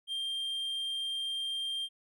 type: tone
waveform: triangle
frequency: 3184 Hz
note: G7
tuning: 26 cents sharp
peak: -31 dBFS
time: 0.07-1.89 s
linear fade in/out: 50 ms
effects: none